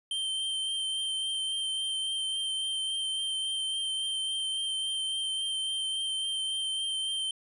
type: tone with vibrato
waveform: square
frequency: 3129 Hz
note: G7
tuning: 4 cents flat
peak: -30 dBFS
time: 0.11-7.31 s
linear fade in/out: 2 ms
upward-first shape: triangle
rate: 3.6 Hz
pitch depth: 16 cents each way
effects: resampled to 24000 Hz